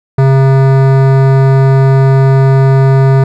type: tone with hard clipping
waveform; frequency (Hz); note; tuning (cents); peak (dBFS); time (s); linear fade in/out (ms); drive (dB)
sine; 134.5; C3; +48; -6; 0.18-3.24; 5; 17
effects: none